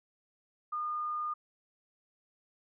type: tone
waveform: sine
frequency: 1218 Hz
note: D#6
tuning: 37 cents flat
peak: -32 dBFS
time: 0.72-1.34 s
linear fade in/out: 10 ms
effects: none